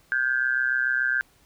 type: tone with amplitude modulation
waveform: sine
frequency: 1568 Hz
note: G6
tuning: in tune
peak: -17 dBFS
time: 0.12-1.21 s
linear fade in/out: 0 ms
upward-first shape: sine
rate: 127 Hz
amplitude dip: 90%
effects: pink hiss -60 dBFS RMS until 1.45 s